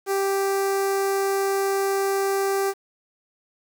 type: tone with notch filter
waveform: sawtooth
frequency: 392 Hz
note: G4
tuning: in tune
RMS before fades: -23 dBFS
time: 0.06-2.74 s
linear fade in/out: 50 ms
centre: 3200 Hz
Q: 1
effects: 8-bit